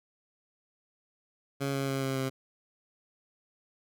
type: tone with pitch steps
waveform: 15% pulse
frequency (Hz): 138.59 / 137.08 / 135.58 / 134.1 / 132.64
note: C#3 / C#3 / C#3 / C3 / C3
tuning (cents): 0 / -19 / -38 / +43 / +24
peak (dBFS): -23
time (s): 1.6-2.3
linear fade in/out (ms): 20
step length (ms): 140
effects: none